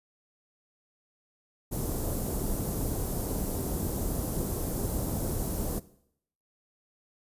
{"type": "band-stop noise", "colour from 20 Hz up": "pink", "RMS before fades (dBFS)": -31, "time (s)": [1.71, 5.8], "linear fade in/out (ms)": 20, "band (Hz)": [540, 11000], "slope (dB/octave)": 12, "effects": ["noise-tail reverb RT60 0.7 s tail -18 dB re dry", "resampled to 32000 Hz"]}